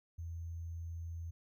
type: tone with sample-and-hold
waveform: sine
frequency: 83.5 Hz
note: E2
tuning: 23 cents sharp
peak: -40 dBFS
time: 0.18-1.31 s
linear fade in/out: 10 ms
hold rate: 6300 Hz
effects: none